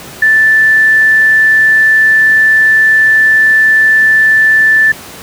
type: tone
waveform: sine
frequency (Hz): 1760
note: A6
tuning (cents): 0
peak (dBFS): -4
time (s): 0.22-4.92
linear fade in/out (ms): 5
effects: pink hiss -29 dBFS RMS until 5.22 s + high-pass 100 Hz 12 dB/octave